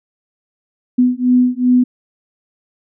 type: beating tone pair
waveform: sine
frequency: 248.1 / 250.7 Hz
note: B3 / B3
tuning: +8 / +26 cents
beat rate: 2.6 Hz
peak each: -13 dBFS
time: 0.98-1.84 s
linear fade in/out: 10 ms
effects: none